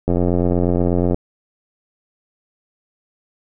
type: click train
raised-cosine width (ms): 2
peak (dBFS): -5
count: 95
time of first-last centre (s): 0.08-1.145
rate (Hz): 88.3
effects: none